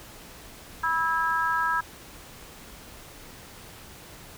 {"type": "harmonic tone", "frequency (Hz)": 326.5, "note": "E4", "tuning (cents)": -17, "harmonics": [3, 4, 5], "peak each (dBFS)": [-27, -27, -27], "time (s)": [0.83, 1.81], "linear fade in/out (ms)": 10, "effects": ["pink hiss -46 dBFS RMS until 4.37 s"]}